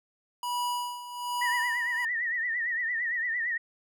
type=tone with tremolo; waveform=square; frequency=975 Hz; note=B5; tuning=23 cents flat; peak=-28 dBFS; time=0.43-2.05 s; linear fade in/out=2 ms; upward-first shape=sine; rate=1.2 Hz; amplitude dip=75%
type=tone with vibrato; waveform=sine; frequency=1888 Hz; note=A#6; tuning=22 cents sharp; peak=-27 dBFS; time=1.41-3.58 s; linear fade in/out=10 ms; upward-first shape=triangle; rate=8.8 Hz; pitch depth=110 cents each way
effects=none